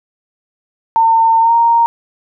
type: tone with pitch glide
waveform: sine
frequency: 906 to 929.9 Hz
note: A#5 to A#5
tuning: -50 to -5 cents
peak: -7 dBFS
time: 0.96-1.86 s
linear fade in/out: 0 ms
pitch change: +45 cents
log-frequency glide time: 1.41-1.53 s
effects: none